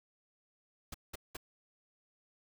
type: noise bursts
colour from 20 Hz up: pink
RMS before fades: -43 dBFS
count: 3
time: 0.92-1.369 s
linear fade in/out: 5 ms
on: 23 ms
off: 190 ms
effects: none